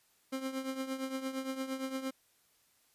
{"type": "tone with tremolo", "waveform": "30% pulse", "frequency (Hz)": 264.8, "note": "C4", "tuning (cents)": 21, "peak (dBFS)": -30, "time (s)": [0.32, 2.11], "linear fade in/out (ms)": 10, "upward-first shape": "triangle", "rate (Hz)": 8.7, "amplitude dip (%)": 75, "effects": ["white hiss -70 dBFS RMS until 2.94 s", "resampled to 32000 Hz"]}